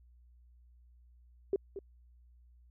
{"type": "tone with echo", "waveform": "sine", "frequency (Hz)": 392, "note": "G4", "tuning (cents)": 0, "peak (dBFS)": -26, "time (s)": [1.53, 1.56], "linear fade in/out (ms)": 2, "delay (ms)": 230, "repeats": 1, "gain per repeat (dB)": -12, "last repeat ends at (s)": 1.79, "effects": ["added 60 Hz sine -58 dBFS peak until 2.7 s"]}